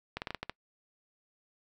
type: clicks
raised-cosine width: 0.3 ms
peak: -19 dBFS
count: 7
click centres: 0.17 / 0.219 / 0.272 / 0.306 / 0.347 / 0.43 / 0.496 s
effects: noise-tail reverb RT60 0.1 s tail -25 dB re dry